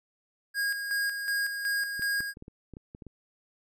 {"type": "tone with tremolo", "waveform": "square", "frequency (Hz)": 1632, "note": "G#6", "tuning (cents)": -31, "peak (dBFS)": -27, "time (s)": [0.54, 2.34], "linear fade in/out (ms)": 50, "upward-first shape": "square", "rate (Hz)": 2.7, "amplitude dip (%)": 50}
{"type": "clicks", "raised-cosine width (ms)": 3, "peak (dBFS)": -31, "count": 10, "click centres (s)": [1.995, 2.205, 2.371, 2.424, 2.481, 2.737, 2.769, 2.949, 3.022, 3.067]}
{"effects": []}